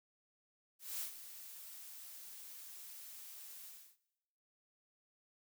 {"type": "noise with ADSR envelope", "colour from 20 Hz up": "blue", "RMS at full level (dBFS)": -40, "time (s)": [0.79, 3.97], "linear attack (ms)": 210, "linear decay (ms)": 110, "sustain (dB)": -12, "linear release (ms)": 310, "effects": ["noise-tail reverb RT60 1.0 s tail -20 dB re dry"]}